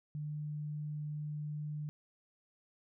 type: tone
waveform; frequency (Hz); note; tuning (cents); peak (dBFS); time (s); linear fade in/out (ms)
sine; 149.8; D3; +35; -37; 0.15-1.89; 0
effects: none